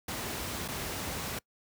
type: noise with dropouts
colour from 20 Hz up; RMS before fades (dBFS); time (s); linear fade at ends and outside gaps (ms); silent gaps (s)
pink; -36; 0.08-1.39; 5; 0.68-0.684
effects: noise-tail reverb RT60 0.1 s tail -24 dB re dry + high-pass 60 Hz 12 dB/octave